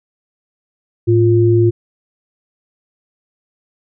sine tone pair together, 109.86 / 349.2 Hz, A2 / F4, -2 / 0 cents, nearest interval octave + minor sixth, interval 2002 cents, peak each -11 dBFS, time 1.07-1.71 s, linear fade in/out 20 ms, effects none

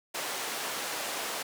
pink band-pass noise, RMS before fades -35 dBFS, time 0.14-1.43 s, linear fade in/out 10 ms, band 490 to 14000 Hz, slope 12 dB/octave, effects none

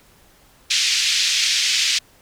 white band-pass noise, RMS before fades -19 dBFS, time 0.7-1.99 s, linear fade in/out 10 ms, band 2200 to 5800 Hz, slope 24 dB/octave, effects pink hiss -53 dBFS RMS until 2.21 s

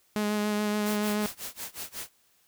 sawtooth tone with vibrato, 209.6 Hz, G#3, 16 cents sharp, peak -22 dBFS, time 0.16-1.26 s, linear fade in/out 0 ms, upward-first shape sine, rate 7 Hz, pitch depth 16 cents each way
white noise with tremolo, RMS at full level -36 dBFS, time 0.86-2.09 s, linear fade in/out 2 ms, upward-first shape sine, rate 5.5 Hz, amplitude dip 95%
effects white hiss -66 dBFS RMS until 2.47 s

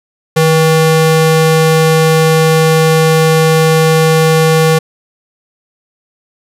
square ring-modulated tone, 319.8 Hz, D#4, 48 cents sharp, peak -4 dBFS, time 0.36-4.79 s, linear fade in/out 10 ms, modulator 163 Hz, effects resampled to 32000 Hz

